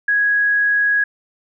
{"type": "tone", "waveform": "sine", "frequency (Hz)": 1661.2, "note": "G#6", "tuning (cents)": 0, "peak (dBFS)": -13, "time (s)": [0.08, 1.04], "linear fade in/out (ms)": 5, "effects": []}